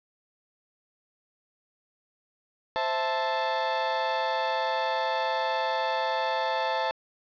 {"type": "chord", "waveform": "35% pulse", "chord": "A minor", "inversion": "first", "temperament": "equal", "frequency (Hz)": [523.3, 659.3, 880], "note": ["C5", "E5", "A5"], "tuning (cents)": [0, 0, 0], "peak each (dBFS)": [-30, -30, -26], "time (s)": [2.76, 6.91], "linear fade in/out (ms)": 0, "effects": ["resampled to 11025 Hz", "10-bit"]}